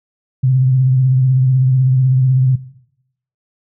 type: tone with vibrato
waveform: sine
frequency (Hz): 130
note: C3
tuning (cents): -11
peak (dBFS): -9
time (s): 0.43-2.56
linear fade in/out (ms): 10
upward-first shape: sine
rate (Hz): 16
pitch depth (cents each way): 46
effects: noise-tail reverb RT60 0.8 s tail -17 dB re dry